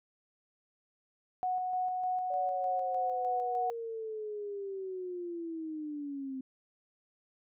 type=tone with tremolo; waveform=sine; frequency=736 Hz; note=F#5; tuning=9 cents flat; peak=-29 dBFS; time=1.43-3.7 s; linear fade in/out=0 ms; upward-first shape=square; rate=3.3 Hz; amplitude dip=25%
type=linear sweep; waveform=sine; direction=down; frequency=576 to 259.6 Hz; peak=-36 dBFS; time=2.3-6.41 s; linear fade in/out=5 ms
effects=none